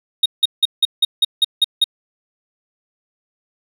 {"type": "tone bursts", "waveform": "triangle", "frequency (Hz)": 3729, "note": "A#7", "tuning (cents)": 0, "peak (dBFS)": -8, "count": 9, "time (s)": [0.23, 1.842], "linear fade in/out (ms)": 5, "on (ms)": 28, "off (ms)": 170, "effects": []}